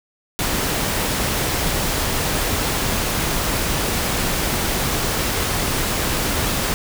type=noise; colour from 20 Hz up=pink; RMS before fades=-21 dBFS; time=0.39-6.74 s; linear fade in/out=0 ms; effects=none